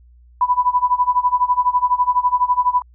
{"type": "tone with tremolo", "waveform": "sine", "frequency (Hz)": 991, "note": "B5", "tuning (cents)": 6, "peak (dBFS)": -10, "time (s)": [0.41, 2.82], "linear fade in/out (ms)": 2, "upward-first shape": "sine", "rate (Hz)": 12, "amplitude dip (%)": 90, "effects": ["added 60 Hz sine -45 dBFS peak until 2.94 s"]}